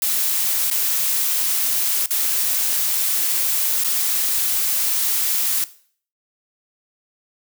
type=noise with dropouts; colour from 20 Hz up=blue; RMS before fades=-20 dBFS; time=0.02-5.64 s; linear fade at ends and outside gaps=1 ms; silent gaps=0.701-0.712 / 2.06-2.107 / 3.838-3.845 s; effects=noise-tail reverb RT60 0.5 s tail -17 dB re dry